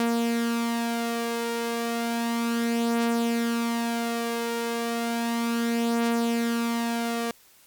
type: beating tone pair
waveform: sawtooth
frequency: 233.1 / 233.43 Hz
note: A#3 / A#3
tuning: 0 / +3 cents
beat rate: 0.33 Hz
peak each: -21 / -27 dBFS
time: 0-7.31 s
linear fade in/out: 2 ms
effects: white hiss -56 dBFS RMS until 7.66 s + MP3 96 kbps